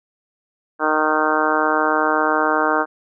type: harmonic tone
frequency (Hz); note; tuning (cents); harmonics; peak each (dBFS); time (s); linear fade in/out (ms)
154.6; D#3; -11; 2 / 3 / 4 / 5 / 6 / 7 / 8 / 9 / 10; -24 / -24 / -24 / -24 / -24 / -24 / -24 / -24 / -24; 0.79-2.86; 50
effects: none